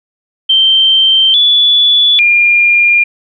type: tone with pitch steps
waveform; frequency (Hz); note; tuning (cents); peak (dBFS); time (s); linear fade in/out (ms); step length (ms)
sine; 3129 / 3441 / 2407; G7 / A7 / D7; -4 / -39 / +42; -5; 0.49-3.04; 10; 850
effects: none